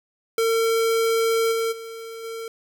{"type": "tone with level steps", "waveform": "square", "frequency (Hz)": 453.7, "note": "A#4", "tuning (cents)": -47, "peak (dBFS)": [-19, -22, -34, -31], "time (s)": [0.38, 2.48], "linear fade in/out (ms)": 2, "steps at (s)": [1.51, 1.71, 2.23], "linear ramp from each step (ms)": 20, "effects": ["9-bit"]}